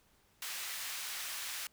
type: high-pass noise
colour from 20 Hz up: pink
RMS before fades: -41 dBFS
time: 0.42-1.67 s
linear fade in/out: 2 ms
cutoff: 1700 Hz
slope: 12 dB/octave
effects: pink hiss -69 dBFS RMS until 1.72 s